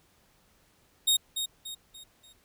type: tone with echo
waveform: sawtooth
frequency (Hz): 3729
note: A#7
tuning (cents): 0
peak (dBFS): -18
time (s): 1.07-1.17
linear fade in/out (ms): 10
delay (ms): 290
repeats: 4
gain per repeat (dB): -8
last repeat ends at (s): 2.33
effects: pink hiss -65 dBFS RMS until 2.44 s

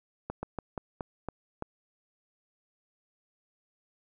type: slowing click train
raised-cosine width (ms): 1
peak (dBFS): -20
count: 7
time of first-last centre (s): 0.3-1.624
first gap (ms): 130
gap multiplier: 1.21
effects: none

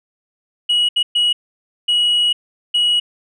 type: tone bursts at uneven times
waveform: sine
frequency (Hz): 2912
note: F#7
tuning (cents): -28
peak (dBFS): -10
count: 5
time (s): 0.69-0.89 / 0.96-1.03 / 1.15-1.33 / 1.88-2.33 / 2.74-3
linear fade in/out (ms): 10
effects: tanh soft clip ceiling -11 dBFS

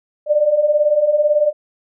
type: beating tone pair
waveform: sine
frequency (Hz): 582 / 600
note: D5 / D5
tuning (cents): -16 / +37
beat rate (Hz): 18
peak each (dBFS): -18 / -13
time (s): 0.26-1.53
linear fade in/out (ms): 50
effects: none

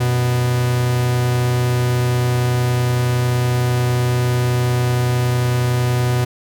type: tone pair together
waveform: 45% pulse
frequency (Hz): 92.5 / 123.47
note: F#2 / B2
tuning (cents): 0 / 0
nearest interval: perfect fourth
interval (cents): 500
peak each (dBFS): -27 / -15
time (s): 0-6.25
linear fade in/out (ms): 10
effects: none

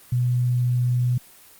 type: tone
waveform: sine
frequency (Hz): 123.47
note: B2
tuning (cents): 0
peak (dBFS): -18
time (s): 0.12-1.18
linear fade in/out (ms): 5
effects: white hiss -49 dBFS RMS until 1.59 s + Opus 24 kbps

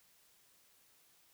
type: silence
effects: white hiss -68 dBFS RMS until 1.33 s

